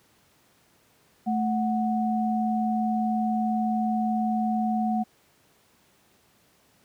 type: tone pair together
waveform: sine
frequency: 219.3 / 737.6 Hz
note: A3 / F#5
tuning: -6 / -6 cents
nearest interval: octave + major sixth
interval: 2100 cents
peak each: -24 / -27 dBFS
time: 1.26-5.04 s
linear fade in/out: 20 ms
effects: pink hiss -62 dBFS RMS until 6.84 s + high-pass 100 Hz 12 dB/octave